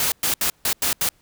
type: noise bursts at uneven times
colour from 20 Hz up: white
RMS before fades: -21 dBFS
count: 6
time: 0-0.12 / 0.23-0.34 / 0.41-0.5 / 0.65-0.73 / 0.82-0.93 / 1.01-1.09 s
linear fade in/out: 2 ms
effects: pink hiss -60 dBFS RMS until 1.21 s